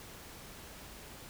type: silence
effects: pink hiss -50 dBFS RMS until 1.29 s